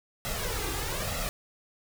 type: noise with flanger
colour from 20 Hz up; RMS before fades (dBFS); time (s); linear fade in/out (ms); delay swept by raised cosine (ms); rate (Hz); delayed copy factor
pink; -32; 0.25-1.29; 0; 1.5 to 2.5; 1.1; +0.7
effects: none